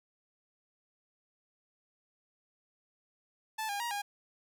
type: tone with pitch steps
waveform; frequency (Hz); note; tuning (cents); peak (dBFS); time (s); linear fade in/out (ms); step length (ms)
sawtooth; 875 / 810 / 947 / 814; A5 / G#5 / A#5 / G#5; -10 / -43 / +27 / -35; -30; 3.58-4.02; 10; 110
effects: none